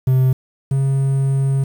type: tone pair in turn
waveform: triangle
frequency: 130 / 135.97 Hz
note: C3 / C#3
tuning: -11 / -33 cents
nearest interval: minor second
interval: 78 cents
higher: second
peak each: -9 / -12 dBFS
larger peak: first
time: 0.07-0.33 / 0.71-1.64 s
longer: second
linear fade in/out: 5 ms
effects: 7-bit